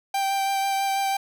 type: tone with vibrato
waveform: 45% pulse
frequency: 784 Hz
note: G5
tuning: in tune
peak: -22 dBFS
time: 0.14-1.17 s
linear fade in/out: 5 ms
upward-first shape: sine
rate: 6.1 Hz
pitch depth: 13 cents each way
effects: none